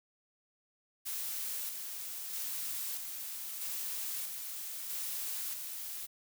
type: noise with tremolo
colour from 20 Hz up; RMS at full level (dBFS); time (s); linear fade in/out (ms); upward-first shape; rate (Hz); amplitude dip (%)
blue; -38; 1.05-6.07; 20; square; 0.78; 35
effects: none